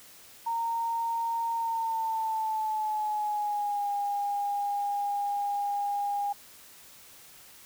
sine tone with pitch glide, 922 to 812 Hz, A#5 to G#5, -19 to -39 cents, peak -27 dBFS, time 0.46-6.33 s, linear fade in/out 10 ms, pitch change -220 cents, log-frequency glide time 1.53-3.9 s, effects white hiss -52 dBFS RMS until 7.65 s

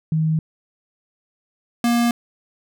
sine / square tone pair in turn, 158.1 / 236.9 Hz, D#3 / A#3, +28 / +28 cents, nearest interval perfect fifth, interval 700 cents, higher second, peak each -16 dBFS, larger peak neither, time 0.12-0.39 / 1.84-2.11 s, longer neither, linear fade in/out 2 ms, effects none

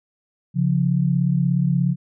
sine tone pair together, 138.26 / 175.1 Hz, C#3 / F3, -4 / +5 cents, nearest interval major third, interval 409 cents, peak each -19 dBFS, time 0.54-1.96 s, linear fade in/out 50 ms, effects none

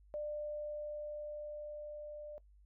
sine tone with level ramp, 596 Hz, D5, 25 cents sharp, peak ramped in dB -37 to -45 dBFS, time 0.14-2.38 s, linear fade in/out 0 ms, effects noise-tail reverb RT60 0.1 s tail -18 dB re dry + added 50 Hz sine -60 dBFS peak until 2.65 s

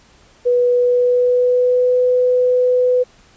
sine tone with pitch glide, 490 to 499.7 Hz, B4 to B4, -14 to +20 cents, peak -11 dBFS, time 0.45-3.04 s, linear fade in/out 20 ms, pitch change +34 cents, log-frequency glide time 0.7-1.97 s, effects pink hiss -50 dBFS RMS until 3.36 s + resampled to 16000 Hz

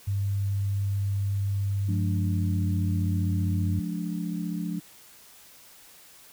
sine tone with pitch glide, 99.5 to 95.34 Hz, G2 to G2, +26 to -48 cents, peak -24 dBFS, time 0.07-3.8 s, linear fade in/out 10 ms, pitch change -74 cents, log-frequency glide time 1.89-2.47 s
sine chord, D diminished, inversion first, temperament just, 176.2 / 211.4 / 293.7 Hz, F3 / Ab3 / D4, +16 / +31 / 0 cents, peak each -30 / -34 / -35 dBFS, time 1.88-4.8 s, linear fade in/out 10 ms
effects white hiss -52 dBFS RMS until 6.32 s

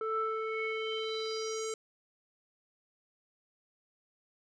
square tone with low-pass filter sweep, 440.8 Hz, A4, 3 cents sharp, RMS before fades -35 dBFS, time 0.01-1.74 s, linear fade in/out 2 ms, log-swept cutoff 1100 to 7600 Hz, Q 5.2, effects none

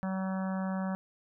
harmonic tone, 189.5 Hz, F#3, 42 cents sharp, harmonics 1 / 3 / 4 / 5 / 6 / 7 / 8 / 9, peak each -31 / -41 / -43 / -45 / -47 / -48 / -49 / -50 dBFS, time 0.03-0.95 s, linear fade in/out 0 ms, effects none

